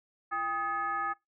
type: tone with frequency modulation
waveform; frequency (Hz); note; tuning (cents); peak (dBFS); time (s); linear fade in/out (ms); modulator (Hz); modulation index
sine; 1256; D#6; +16; -29; 0.31-1.14; 20; 457; 1
effects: noise-tail reverb RT60 0.2 s tail -23 dB re dry